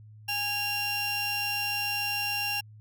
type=tone pair together; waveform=30% pulse; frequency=822.6 / 2767 Hz; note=G#5 / F7; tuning=-17 / -17 cents; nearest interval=octave + major sixth; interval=2100 cents; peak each=-32 / -26 dBFS; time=0.28-2.61 s; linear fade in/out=10 ms; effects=added 107 Hz sine -47 dBFS peak until 2.8 s